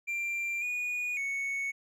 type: tone with pitch steps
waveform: triangle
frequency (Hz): 2370 / 2456 / 2216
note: D7 / D#7 / C#7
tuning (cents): +15 / -23 / -1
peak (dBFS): -29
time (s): 0.07-1.72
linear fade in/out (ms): 20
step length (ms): 550
effects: none